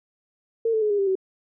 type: tone with pitch steps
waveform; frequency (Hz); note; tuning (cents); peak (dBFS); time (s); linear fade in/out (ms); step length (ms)
sine; 455.4 / 439.1 / 423.4 / 408.3 / 393.7 / 379.6; A#4 / A4 / G#4 / G#4 / G4 / F#4; -40 / -4 / +33 / -29 / +8 / +44; -19; 0.65-1.154; 5; 84
effects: none